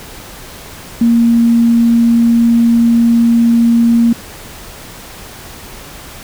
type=tone; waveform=sine; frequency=233.1 Hz; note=A#3; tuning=in tune; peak=-6 dBFS; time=1.01-4.13 s; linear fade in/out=5 ms; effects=pink hiss -32 dBFS RMS until 6.23 s